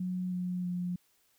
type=tone with pitch steps; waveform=sine; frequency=182.4 / 180.2 / 178.03 Hz; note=F#3 / F#3 / F3; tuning=-24 / -45 / +34 cents; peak=-31 dBFS; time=0-0.96 s; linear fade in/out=5 ms; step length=320 ms; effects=white hiss -70 dBFS RMS until 1.38 s